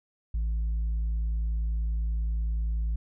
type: tone with tanh clipping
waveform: sine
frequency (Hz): 55.2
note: A1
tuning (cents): +6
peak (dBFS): -26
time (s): 0.34-2.96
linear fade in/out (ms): 5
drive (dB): 2
effects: none